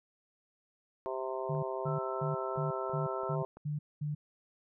harmonic tone, 130.81 Hz, C3, in tune, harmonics 3 / 4 / 5 / 6 / 7 / 8, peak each -38 / -41 / -39 / -51 / -42 / -44 dBFS, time 1.06-3.45 s, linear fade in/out 0 ms
sine tone bursts, 148.7 Hz, D3, 22 cents sharp, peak -32 dBFS, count 8, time 1.49-4.15 s, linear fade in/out 10 ms, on 140 ms, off 220 ms
click train, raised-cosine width 1 ms, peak -36 dBFS, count 7, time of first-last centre 1.55-3.57 s, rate 2.97 Hz
sine tone, 1323 Hz, E6, 6 cents sharp, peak -40 dBFS, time 1.85-3.36 s, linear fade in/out 20 ms
effects none

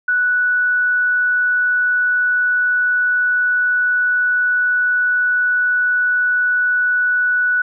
sine tone, 1478 Hz, F#6, 2 cents flat, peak -13 dBFS, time 0.08-7.62 s, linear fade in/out 5 ms, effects none

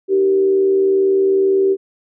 sine tone with frequency modulation, 387.1 Hz, G4, 22 cents flat, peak -11 dBFS, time 0.08-1.77 s, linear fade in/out 50 ms, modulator 77.9 Hz, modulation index 0.35, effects none

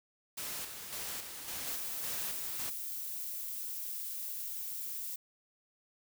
white noise with tremolo, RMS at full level -40 dBFS, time 0.37-2.7 s, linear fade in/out 10 ms, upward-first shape square, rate 1.8 Hz, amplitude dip 45%
violet noise, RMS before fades -40 dBFS, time 1.67-5.16 s, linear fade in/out 5 ms
effects none

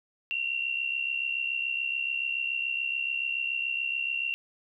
sine tone pair together, 2727 / 2794 Hz, F7 / F7, -42 / 0 cents, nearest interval unison, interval 42 cents, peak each -29 / -33 dBFS, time 0.31-4.34 s, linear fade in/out 0 ms, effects 11-bit

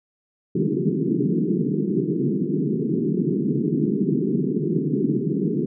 pink band-pass noise, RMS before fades -22 dBFS, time 0.55-5.66 s, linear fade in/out 5 ms, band 140 to 420 Hz, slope 96 dB/octave, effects none

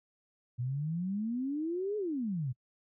sine exponential two-way sweep, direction up then down, 118.6 to 431.5 to 118.6 Hz, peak -31 dBFS, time 0.58-2.53 s, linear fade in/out 20 ms, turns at 1.97 s, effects noise-tail reverb RT60 0.1 s tail -26 dB re dry

